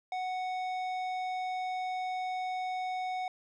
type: tone with tanh clipping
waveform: triangle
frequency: 740 Hz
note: F#5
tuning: in tune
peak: -34 dBFS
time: 0.12-3.28 s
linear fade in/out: 2 ms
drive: 16 dB
effects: none